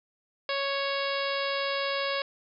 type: harmonic tone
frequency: 554.4 Hz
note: C#5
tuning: in tune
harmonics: 1 / 2 / 3 / 4 / 5 / 6 / 7 / 8 / 9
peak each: -31 / -34 / -36 / -37 / -38 / -39 / -39 / -40 / -41 dBFS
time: 0.49-2.22 s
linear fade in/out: 2 ms
effects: none